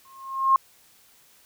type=tone with exponential growth; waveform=sine; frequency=1071 Hz; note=C6; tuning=40 cents sharp; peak=-12 dBFS; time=0.05-0.56 s; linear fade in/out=2 ms; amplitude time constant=110 ms; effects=white hiss -57 dBFS RMS until 1.45 s